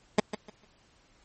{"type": "tone with echo", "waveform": "15% pulse", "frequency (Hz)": 210.4, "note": "G#3", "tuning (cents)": 23, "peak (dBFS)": -12, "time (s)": [0.18, 0.2], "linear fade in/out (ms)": 5, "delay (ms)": 150, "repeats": 3, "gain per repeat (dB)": -12, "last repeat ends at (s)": 0.65, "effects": ["pink hiss -63 dBFS RMS until 1.24 s", "MP3 32 kbps"]}